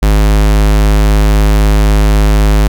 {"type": "tone", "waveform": "square", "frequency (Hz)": 51.91, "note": "G#1", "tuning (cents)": 0, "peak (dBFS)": -6, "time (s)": [0.02, 2.68], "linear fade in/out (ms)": 10, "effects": []}